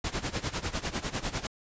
pink noise with tremolo, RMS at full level -30 dBFS, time 0.04-1.47 s, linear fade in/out 5 ms, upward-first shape sine, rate 10 Hz, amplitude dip 85%, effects resampled to 16000 Hz

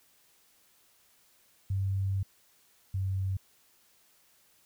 sine tone pair in turn, 97 / 95.55 Hz, G2 / G2, -18 / -44 cents, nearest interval unison, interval 26 cents, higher first, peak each -27 / -28 dBFS, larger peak first, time 1.7-2.23 / 2.94-3.37 s, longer first, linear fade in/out 5 ms, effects white hiss -65 dBFS RMS until 4.65 s

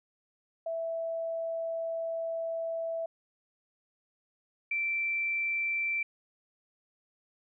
sine tone pair in turn, 659.3 / 2341 Hz, E5 / D7, 0 / -6 cents, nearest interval octave + minor seventh, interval 2194 cents, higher second, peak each -31 / -28 dBFS, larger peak second, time 0.66-3.06 / 4.71-6.03 s, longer first, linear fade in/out 5 ms, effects none

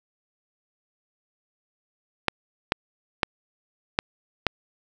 clicks, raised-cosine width 0.3 ms, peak -3 dBFS, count 5, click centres 2.283 / 2.721 / 3.232 / 3.989 / 4.467 s, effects none

